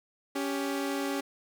sawtooth tone pair together, 279.2 / 393.7 Hz, C#4 / G4, +13 / +8 cents, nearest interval tritone, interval 595 cents, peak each -27 / -31 dBFS, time 0.35-1.21 s, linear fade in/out 10 ms, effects none

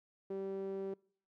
sawtooth tone with band-pass filter, 193.9 Hz, G3, 19 cents flat, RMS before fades -40 dBFS, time 0.3-0.94 s, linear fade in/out 5 ms, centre 400 Hz, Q 3.5, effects noise-tail reverb RT60 0.6 s tail -25 dB re dry

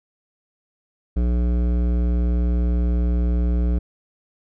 sine tone with hard clipping, 59.9 Hz, A#1, 48 cents sharp, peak -19 dBFS, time 1.16-3.79 s, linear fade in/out 10 ms, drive 14 dB, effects none

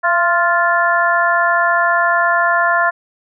harmonic tone with a mistuned harmonic, 349.2 Hz, F4, in tune, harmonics 2 / 3 / 4 / 5, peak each -17 / -17 / -17 / -17 dBFS, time 0.03-2.91 s, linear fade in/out 20 ms, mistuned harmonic 2, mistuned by -40 cents, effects none

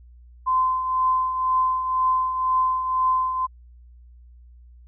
sine tone with tremolo, 1031 Hz, C6, 26 cents flat, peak -16 dBFS, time 0.46-3.47 s, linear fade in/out 20 ms, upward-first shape triangle, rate 2 Hz, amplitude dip 60%, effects added 60 Hz sine -45 dBFS peak until 4.87 s

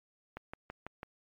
click train, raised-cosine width 0.5 ms, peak -26 dBFS, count 5, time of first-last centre 0.37-1.031 s, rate 6.05 Hz, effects MP3 48 kbps

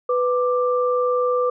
sine tone pair together, 496.1 / 1180 Hz, B4 / D6, +8 / +8 cents, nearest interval octave + minor third, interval 1500 cents, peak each -18 / -23 dBFS, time 0.09-1.5 s, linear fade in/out 5 ms, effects none

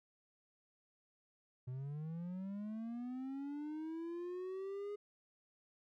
triangle linear sweep, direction up, 123.47 to 415.3 Hz, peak -39 dBFS, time 1.67-4.96 s, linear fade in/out 10 ms, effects none

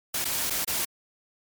white noise with dropouts, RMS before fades -28 dBFS, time 0.14-0.85 s, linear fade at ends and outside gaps 5 ms, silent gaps 0.246-0.252 / 0.5-0.505 / 0.647-0.675 s, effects MP3 96 kbps

